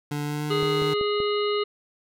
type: tone with pitch glide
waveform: 25% pulse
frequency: 146.83 to 151.92 Hz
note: D3 to D#3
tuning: 0 to -41 cents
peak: -23 dBFS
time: 0.11-0.94 s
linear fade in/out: 5 ms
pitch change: +59 cents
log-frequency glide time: 0.23-0.63 s
type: harmonic tone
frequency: 414.7 Hz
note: G#4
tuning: 3 cents flat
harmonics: 1 / 3 / 5 / 7 / 9 / 10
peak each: -23 / -30 / -36 / -33 / -38 / -38 dBFS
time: 0.5-1.64 s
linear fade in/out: 10 ms
type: click train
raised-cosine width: 2 ms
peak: -21 dBFS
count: 4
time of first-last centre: 0.63-1.203 s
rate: 5.24 Hz
effects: none